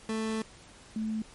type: tone pair in turn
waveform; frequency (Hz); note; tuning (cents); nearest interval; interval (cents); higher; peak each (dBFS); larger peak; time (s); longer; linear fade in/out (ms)
30% pulse / sine; 220.6 / 218.7; A3 / A3; +5 / -10; unison; 15; first; -27 / -29; first; 0.09-0.42 / 0.96-1.22; first; 2
effects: pink hiss -53 dBFS RMS until 1.34 s + MP3 48 kbps